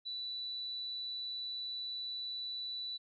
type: tone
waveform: sine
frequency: 3963 Hz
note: B7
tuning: 5 cents sharp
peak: -38 dBFS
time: 0.05-2.98 s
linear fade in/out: 20 ms
effects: none